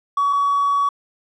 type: tone pair in turn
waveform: triangle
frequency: 1130 / 1130 Hz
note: C#6 / C#6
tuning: +33 / +33 cents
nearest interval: unison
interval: 0 cents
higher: neither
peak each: -12 dBFS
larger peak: neither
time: 0.17-0.33 / 0.33-0.89 s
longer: second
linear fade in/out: 5 ms
effects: tanh soft clip ceiling -12 dBFS + resampled to 24000 Hz